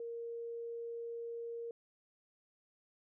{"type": "tone", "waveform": "sine", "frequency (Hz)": 466.2, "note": "A#4", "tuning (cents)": 0, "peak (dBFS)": -40, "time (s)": [0, 1.71], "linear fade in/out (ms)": 2, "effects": []}